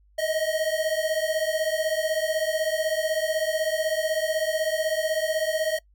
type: beating tone pair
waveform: square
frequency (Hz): 622 / 638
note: D#5 / D#5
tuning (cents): -1 / +43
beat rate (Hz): 16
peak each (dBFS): -27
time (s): 0.18-5.79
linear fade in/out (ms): 10
effects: noise-tail reverb RT60 0.1 s tail -23 dB re dry + added 50 Hz sine -56 dBFS peak until 5.94 s